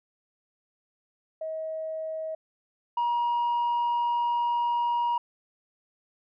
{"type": "tone pair in turn", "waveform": "sine", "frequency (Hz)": [636, 952.9], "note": ["D#5", "A#5"], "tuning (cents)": [38, 38], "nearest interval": "perfect fifth", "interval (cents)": 700, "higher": "second", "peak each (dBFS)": [-30, -21], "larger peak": "second", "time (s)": [[1.41, 2.35], [2.97, 5.18]], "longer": "second", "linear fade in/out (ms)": 5, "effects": ["tanh soft clip ceiling -22 dBFS"]}